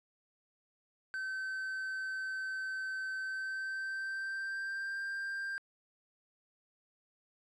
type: tone with pitch glide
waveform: triangle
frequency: 1538 to 1586.7 Hz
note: G6 to G6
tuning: -33 to +21 cents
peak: -34 dBFS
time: 1.14-5.58 s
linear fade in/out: 0 ms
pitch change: +54 cents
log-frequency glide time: 3.19-5.03 s
effects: resampled to 24000 Hz